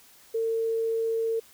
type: tone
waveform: sine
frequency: 452.5 Hz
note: A4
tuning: 48 cents sharp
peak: -24 dBFS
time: 0.34-1.4 s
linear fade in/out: 10 ms
effects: white hiss -55 dBFS RMS until 1.53 s